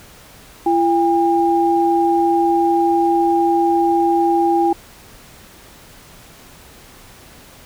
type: tone pair together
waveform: sine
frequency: 338.9 / 806 Hz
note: E4 / G5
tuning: +48 / +48 cents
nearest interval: octave + minor third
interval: 1500 cents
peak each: -15 / -15 dBFS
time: 0.66-4.73 s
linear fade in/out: 5 ms
effects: pink hiss -43 dBFS RMS until 7.65 s